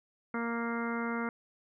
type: harmonic tone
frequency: 233.1 Hz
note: A#3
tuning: in tune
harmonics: 1 / 2 / 3 / 4 / 5 / 6 / 7 / 8 / 9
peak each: -34 / -39 / -45 / -42 / -42 / -39 / -49 / -49 / -44 dBFS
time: 0.34-1.29 s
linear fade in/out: 2 ms
effects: none